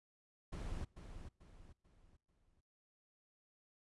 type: noise with echo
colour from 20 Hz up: brown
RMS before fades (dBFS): -43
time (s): 0.52-0.85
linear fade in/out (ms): 10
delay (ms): 440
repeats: 4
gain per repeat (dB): -8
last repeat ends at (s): 2.61
effects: noise-tail reverb RT60 0.9 s tail -25 dB re dry + resampled to 24000 Hz